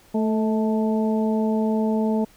harmonic tone with a mistuned harmonic, 219.3 Hz, A3, 6 cents flat, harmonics 1 / 2 / 3 / 4, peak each -20 / -26 / -30 / -32 dBFS, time 0.14-2.25 s, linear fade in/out 10 ms, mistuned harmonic 3, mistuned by -36 cents, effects pink hiss -54 dBFS RMS until 2.36 s

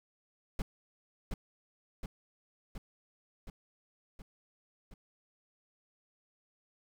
brown noise with echo, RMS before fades -33 dBFS, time 0.59-0.62 s, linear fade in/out 2 ms, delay 720 ms, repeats 6, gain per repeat -3 dB, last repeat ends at 4.94 s, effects none

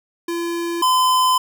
square tone pair in turn, 340.6 / 1020.6 Hz, F4 / C6, -43 / -43 cents, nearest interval octave + perfect fifth, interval 1900 cents, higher second, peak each -22 / -14 dBFS, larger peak second, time 0.28-0.82 / 0.82-1.38 s, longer second, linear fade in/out 5 ms, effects 9-bit

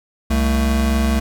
square tone pair together, 66.3 / 223 Hz, C2 / A3, +23 / +23 cents, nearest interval octave + major sixth, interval 2100 cents, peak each -17 / -20 dBFS, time 0.3-1.2 s, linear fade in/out 10 ms, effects none

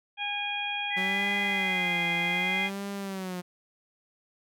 harmonic tone, 819 Hz, G#5, 24 cents flat, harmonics 1 / 2 / 3 / 4, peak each -35 / -40 / -32 / -35 dBFS, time 0.17-2.71 s, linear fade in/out 50 ms
sine tone with pitch glide, 1991 to 2074 Hz, B6 to C7, +14 to -16 cents, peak -28 dBFS, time 0.9-2.7 s, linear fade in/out 50 ms, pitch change +70 cents, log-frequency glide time 1.01-1.96 s
sawtooth tone with vibrato, 185.3 Hz, F#3, 3 cents sharp, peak -29 dBFS, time 0.96-3.42 s, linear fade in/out 20 ms, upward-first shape sine, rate 0.65 Hz, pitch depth 130 cents each way
effects none

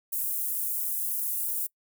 pink high-pass noise, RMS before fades -30 dBFS, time 0.12-1.67 s, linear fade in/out 10 ms, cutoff 11000 Hz, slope 24 dB/octave, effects noise-tail reverb RT60 0.1 s tail -24 dB re dry

